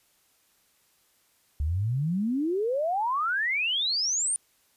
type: exponential sweep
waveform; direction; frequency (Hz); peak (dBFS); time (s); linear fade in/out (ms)
sine; up; 69.3 to 9397; -24; 1.6-4.36; 0
effects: white hiss -66 dBFS RMS until 4.76 s + resampled to 32000 Hz